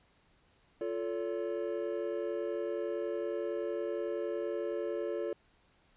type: chord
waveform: triangle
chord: F augmented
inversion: none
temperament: equal with one note detuned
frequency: 349.2 / 440 / 567.3 Hz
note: F4 / A4 / C#5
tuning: 0 / 0 / +40 cents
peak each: -35 / -35 / -36 dBFS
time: 0.81-5.33 s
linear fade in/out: 2 ms
effects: pink hiss -68 dBFS RMS until 5.96 s + resampled to 8000 Hz